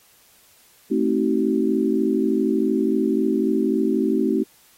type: chord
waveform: sine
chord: A diminished seventh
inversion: none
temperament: just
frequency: 220 / 264 / 316.8 / 380.2 Hz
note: A3 / C4 / Eb4 / Gb4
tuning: 0 / +16 / +31 / +47 cents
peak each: -23 dBFS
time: 0.9-4.44 s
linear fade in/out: 20 ms
effects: white hiss -55 dBFS RMS until 4.77 s + AAC 48 kbps